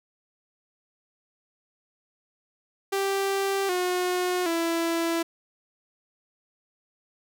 sawtooth tone with pitch steps, 392 / 361.5 / 333.5 Hz, G4 / F#4 / E4, 0 / -40 / +20 cents, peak -20 dBFS, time 2.92-5.23 s, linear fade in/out 10 ms, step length 770 ms, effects none

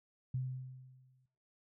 sine tone with exponential decay, 129.1 Hz, C3, 23 cents flat, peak -32 dBFS, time 0.34-1.26 s, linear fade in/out 5 ms, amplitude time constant 200 ms, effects noise-tail reverb RT60 0.6 s tail -17 dB re dry

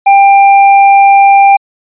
sine tone with hard clipping, 793 Hz, G5, 20 cents sharp, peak -3 dBFS, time 0.06-1.57 s, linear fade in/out 10 ms, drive 8 dB, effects resampled to 8000 Hz

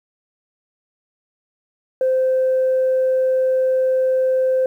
sine tone, 519 Hz, C5, 14 cents flat, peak -13 dBFS, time 2.01-4.66 s, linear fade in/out 2 ms, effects tanh soft clip ceiling -11 dBFS + 9-bit

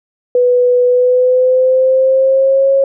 sine tone with pitch glide, 493.9 to 544.9 Hz, B4 to C#5, 0 to -30 cents, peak -7 dBFS, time 0.35-2.84 s, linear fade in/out 2 ms, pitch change +170 cents, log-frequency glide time 0.86-2.71 s, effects none

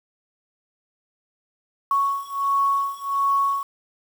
sine beating tone pair, 1108.7 / 1110.1 Hz, C#6 / C#6, 0 / +2 cents, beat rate 1.4 Hz, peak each -23 / -22 dBFS, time 1.91-3.63 s, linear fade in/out 2 ms, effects 7-bit

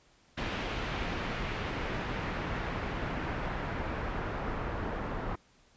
pink noise with low-pass filter sweep, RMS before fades -35 dBFS, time 0.37-5.36 s, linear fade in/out 10 ms, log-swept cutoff 3000 to 1300 Hz, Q 1, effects pink hiss -64 dBFS RMS until 5.76 s + resampled to 16000 Hz

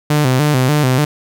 sawtooth tone with vibrato, 138.59 Hz, C#3, in tune, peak -7 dBFS, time 0.1-1.05 s, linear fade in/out 5 ms, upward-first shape square, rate 3.4 Hz, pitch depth 130 cents each way, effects none

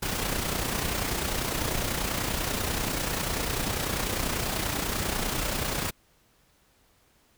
pink noise with amplitude modulation, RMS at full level -27 dBFS, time 0.02-5.91 s, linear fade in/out 10 ms, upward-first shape sine, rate 30.2 Hz, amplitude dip 50%, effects pink hiss -64 dBFS RMS until 7.37 s

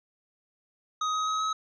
square tone with pitch steps, 1256 / 1264 / 1272.1 / 1280.2 Hz, D#6 / D#6 / D#6 / D#6, +16 / +27 / +38 / +49 cents, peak -27 dBFS, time 1.01-1.53 s, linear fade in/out 5 ms, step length 130 ms, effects resampled to 16000 Hz

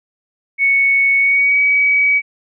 sine tone with pitch glide, 2217 to 2271 Hz, C#7 to C#7, 0 to +41 cents, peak -10 dBFS, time 0.58-2.22 s, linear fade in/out 50 ms, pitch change +41 cents, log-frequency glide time 1.18-1.6 s, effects none

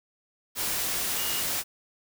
sine tone in noise, 2866 Hz, F7, 44 cents sharp, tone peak -36 dBFS, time 1.15-1.44 s, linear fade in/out 50 ms, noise white, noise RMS -29 dBFS, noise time 0.55-1.64 s, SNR -10 dB, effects none

